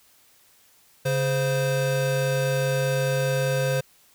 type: tone pair together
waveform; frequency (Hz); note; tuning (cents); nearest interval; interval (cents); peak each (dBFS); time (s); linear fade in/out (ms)
square; 138.59 / 520.7; C#3 / C5; 0 / -8; octave + major seventh; 2292; -25; 1.05-3.81; 10
effects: white hiss -58 dBFS RMS until 4.14 s